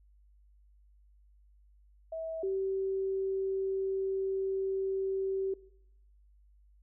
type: tone pair in turn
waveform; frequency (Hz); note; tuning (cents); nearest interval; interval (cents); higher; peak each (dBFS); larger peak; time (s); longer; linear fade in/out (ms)
sine; 648 / 385.3; E5 / G4; -30 / -30; major sixth; 900; first; -35 / -29; second; 2.12-2.43 / 2.43-5.54; second; 5
effects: noise-tail reverb RT60 0.8 s tail -20 dB re dry + added 50 Hz sine -59 dBFS peak until 6.82 s